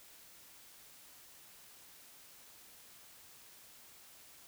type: silence
effects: white hiss -58 dBFS RMS until 4.47 s